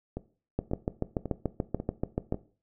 two click trains, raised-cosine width 2 ms, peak -20 / -14 dBFS, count 5 / 13, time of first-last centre 0.17-2.344 / 0.59-2.324 s, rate 1.84 / 6.92 Hz, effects noise-tail reverb RT60 0.4 s tail -17 dB re dry

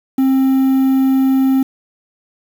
triangle tone with quantisation, 265.5 Hz, C4, 25 cents sharp, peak -8 dBFS, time 0.18-1.63 s, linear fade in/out 5 ms, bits 6, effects none

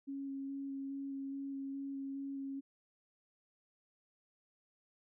sine tone with vibrato, 274.4 Hz, C#4, 17 cents flat, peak -39 dBFS, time 0.07-2.61 s, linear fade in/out 20 ms, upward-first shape square, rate 2.4 Hz, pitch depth 9 cents each way, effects none

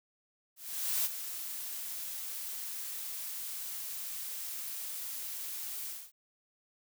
blue noise with ADSR envelope, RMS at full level -30 dBFS, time 0.56-6.12 s, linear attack 490 ms, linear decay 27 ms, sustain -10 dB, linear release 240 ms, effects none

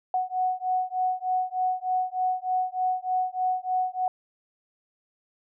sine beating tone pair, 738 / 741.3 Hz, F#5 / F#5, -5 / +3 cents, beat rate 3.3 Hz, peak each -27 dBFS, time 0.14-4.08 s, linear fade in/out 2 ms, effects none

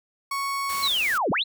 35% pulse tone, 1108.7 Hz, C#6, in tune, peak -24 dBFS, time 0.31-0.88 s, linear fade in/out 5 ms
white noise, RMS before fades -35 dBFS, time 0.69-1.18 s, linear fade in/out 5 ms
sine linear two-way sweep, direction down then up, 4259 to 130 to 4259 Hz, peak -21 dBFS, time 0.82-1.44 s, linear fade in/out 20 ms, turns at 1.31 s
effects none

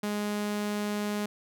sawtooth tone, 207.7 Hz, G#3, in tune, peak -25 dBFS, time 0.03-1.26 s, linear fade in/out 5 ms, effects none

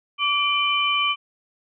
sine tone cluster, 1157 / 2371 / 3036 Hz, D6 / D7 / F#7, -26 / +16 / +44 cents, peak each -23 dBFS, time 0.18-1.16 s, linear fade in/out 50 ms, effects none

